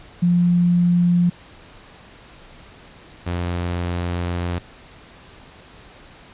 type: tone pair in turn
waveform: sine / sawtooth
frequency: 175.1 / 87.55 Hz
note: F3 / F2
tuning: +5 / +5 cents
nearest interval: octave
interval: 1200 cents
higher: first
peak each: -13 / -18 dBFS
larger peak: first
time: 0.22-1.3 / 3.26-4.59 s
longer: second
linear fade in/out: 10 ms
effects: pink hiss -45 dBFS RMS until 6.33 s + resampled to 8000 Hz